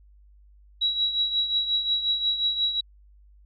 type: tone with tremolo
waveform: sine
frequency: 3884 Hz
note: B7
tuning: 30 cents flat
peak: -19 dBFS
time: 0.81-2.81 s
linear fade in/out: 10 ms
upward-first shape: triangle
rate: 5.6 Hz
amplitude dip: 70%
effects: added 50 Hz sine -51 dBFS peak until 3.45 s